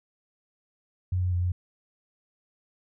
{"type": "tone with pitch steps", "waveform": "sine", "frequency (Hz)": [91.2, 90.6, 88.5, 89.9], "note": ["F#2", "F#2", "F2", "F#2"], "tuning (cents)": [-24, -36, 23, -49], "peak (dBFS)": -23, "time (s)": [1.12, 1.52], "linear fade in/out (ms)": 5, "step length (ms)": 100, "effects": []}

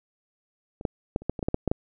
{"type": "clicks", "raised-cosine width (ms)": 2, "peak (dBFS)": [-25, -11, -11, -30, -11, -20, -15, -11, -9, -10, -9], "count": 11, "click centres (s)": [0.811, 0.852, 1.161, 1.22, 1.296, 1.392, 1.428, 1.485, 1.544, 1.677, 1.715], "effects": []}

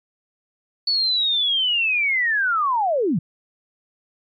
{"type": "linear sweep", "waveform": "sine", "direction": "down", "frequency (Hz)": [4487, 136.7], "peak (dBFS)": -17, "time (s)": [0.87, 3.19], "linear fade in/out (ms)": 5, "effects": ["MP3 96 kbps"]}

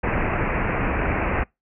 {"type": "low-pass noise", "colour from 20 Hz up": "pink", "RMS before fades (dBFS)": -23, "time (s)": [0.03, 1.44], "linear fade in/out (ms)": 10, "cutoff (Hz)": 2600, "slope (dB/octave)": 96, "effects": ["noise-tail reverb RT60 0.2 s tail -25 dB re dry"]}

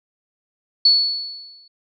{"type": "tone with exponential decay", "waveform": "sine", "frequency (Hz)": 4421, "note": "C#8", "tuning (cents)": -5, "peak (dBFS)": -8, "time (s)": [0.85, 1.68], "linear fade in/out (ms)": 5, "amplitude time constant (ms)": 180, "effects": []}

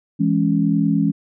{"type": "chord", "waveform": "sine", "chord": "C# minor", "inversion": "first", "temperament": "just", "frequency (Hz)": [166.31, 207.9, 277.2], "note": ["E3", "G#3", "C#4"], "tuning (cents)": [16, 2, 0], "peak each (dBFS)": -19, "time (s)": [0.19, 1.12], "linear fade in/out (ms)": 20, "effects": []}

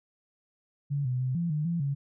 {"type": "tone with pitch steps", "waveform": "sine", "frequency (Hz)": [142.2, 126.2, 128.8, 170.6, 150.9, 170, 140.1], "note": ["C#3", "B2", "C3", "F3", "D3", "F3", "C#3"], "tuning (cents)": [45, 38, -27, -40, 47, -46, 19], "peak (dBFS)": -26, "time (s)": [0.9, 1.95], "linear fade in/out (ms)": 20, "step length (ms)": 150, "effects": []}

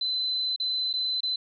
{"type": "tone with dropouts", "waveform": "sine", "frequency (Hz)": 4037, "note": "B7", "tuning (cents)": 37, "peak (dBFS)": -25, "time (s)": [0.01, 1.36], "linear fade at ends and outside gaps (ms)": 5, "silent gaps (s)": [[0.562, 0.599], [0.93, 0.937], [1.206, 1.231]], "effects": []}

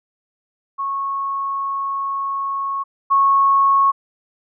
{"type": "tone pair in turn", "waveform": "sine", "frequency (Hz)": [1100, 1100], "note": ["C#6", "C#6"], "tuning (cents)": [-14, -14], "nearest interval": "unison", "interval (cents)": 0, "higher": "neither", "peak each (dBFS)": [-20, -11], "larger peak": "second", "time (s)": [[0.78, 2.84], [3.1, 3.92]], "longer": "first", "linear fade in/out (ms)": 20, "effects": []}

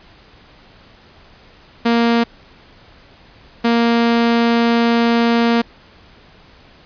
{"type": "tone bursts at uneven times", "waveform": "sawtooth", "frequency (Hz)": 233.5, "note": "A#3", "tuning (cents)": 3, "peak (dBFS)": -8, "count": 2, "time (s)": [[1.85, 2.24], [3.64, 5.62]], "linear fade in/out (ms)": 10, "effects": ["pink hiss -46 dBFS RMS until 6.85 s", "resampled to 11025 Hz"]}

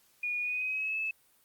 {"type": "tone with pitch glide", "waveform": "sine", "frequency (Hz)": [2447, 2608], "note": ["D#7", "E7"], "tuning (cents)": [-29, -19], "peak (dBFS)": -30, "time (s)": [0.23, 1.11], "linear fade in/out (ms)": 5, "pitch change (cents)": 110, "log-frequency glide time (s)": [0.41, 0.98], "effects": ["white hiss -66 dBFS RMS until 1.44 s", "Opus 48 kbps"]}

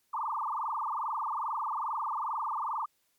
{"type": "tone with frequency modulation", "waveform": "sine", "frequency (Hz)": 1046.5, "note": "C6", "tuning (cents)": 0, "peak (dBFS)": -30, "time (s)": [0.13, 2.86], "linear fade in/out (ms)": 10, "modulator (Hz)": 22.4, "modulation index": 7.9, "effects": ["white hiss -73 dBFS RMS until 3.18 s", "MP3 96 kbps"]}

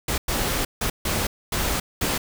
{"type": "noise bursts at uneven times", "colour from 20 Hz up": "pink", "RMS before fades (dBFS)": -24, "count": 6, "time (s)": [[0.08, 0.18], [0.28, 0.65], [0.81, 0.9], [1.05, 1.27], [1.52, 1.8], [2.01, 2.18]], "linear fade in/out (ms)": 5, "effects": []}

